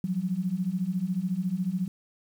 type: beating tone pair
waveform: sine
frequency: 175 / 189 Hz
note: F3 / F#3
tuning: +4 / +37 cents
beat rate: 14 Hz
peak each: -30 / -28 dBFS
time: 0.04-1.88 s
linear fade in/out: 2 ms
effects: 9-bit